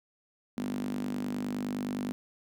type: tone with high-pass filter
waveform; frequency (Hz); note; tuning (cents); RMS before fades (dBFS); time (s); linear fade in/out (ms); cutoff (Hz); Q
sawtooth; 49.69; G1; +24; -34; 0.57-2.12; 0; 230; 9.4
effects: none